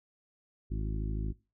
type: harmonic tone with a mistuned harmonic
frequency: 53.1 Hz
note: G#1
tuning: 39 cents sharp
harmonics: 1 / 2 / 3 / 4 / 5 / 6 / 7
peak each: -32 / -38 / -42 / -44 / -46 / -48 / -49 dBFS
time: 0.7-1.33 s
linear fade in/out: 20 ms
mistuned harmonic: 7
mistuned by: -41 cents
effects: noise-tail reverb RT60 0.3 s tail -22 dB re dry